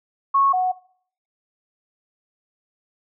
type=tone pair in turn; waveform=sine; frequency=1100 / 737.3 Hz; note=C#6 / F#5; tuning=-14 / -6 cents; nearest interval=perfect fifth; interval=692 cents; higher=first; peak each=-14 / -17 dBFS; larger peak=first; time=0.34-0.53 / 0.53-0.72 s; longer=neither; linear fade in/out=10 ms; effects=noise-tail reverb RT60 0.6 s tail -21 dB re dry